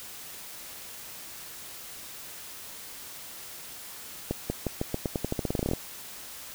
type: accelerating click train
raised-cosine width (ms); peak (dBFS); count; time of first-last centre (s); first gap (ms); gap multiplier
2; -14; 19; 4.31-5.735; 190; 0.88
effects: white hiss -43 dBFS RMS until 6.54 s